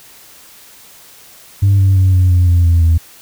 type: tone with pitch steps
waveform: sine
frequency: 99 / 96.4 / 93.88 / 91.41 / 89.02 / 86.68 / 84.41 / 82.2 Hz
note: G2 / G2 / F#2 / F#2 / F2 / F2 / E2 / E2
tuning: +18 / -28 / +26 / -20 / +34 / -12 / +42 / -4 cents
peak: -5 dBFS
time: 1.62-2.98 s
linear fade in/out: 10 ms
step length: 170 ms
effects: tanh soft clip ceiling -5 dBFS + white hiss -41 dBFS RMS until 3.21 s